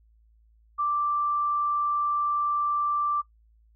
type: tone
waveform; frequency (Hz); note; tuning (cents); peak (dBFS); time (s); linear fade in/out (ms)
sine; 1174.7; D6; 0; -23; 0.78-3.22; 20
effects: noise-tail reverb RT60 0.1 s tail -18 dB re dry + added 55 Hz sine -57 dBFS peak until 3.75 s